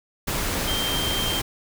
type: tone in noise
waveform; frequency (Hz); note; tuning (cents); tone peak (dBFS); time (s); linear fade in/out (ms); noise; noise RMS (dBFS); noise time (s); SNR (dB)
sine; 3158; G7; +12; -26; 0.67-1.4; 10; pink; -26; 0.27-1.42; -3
effects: none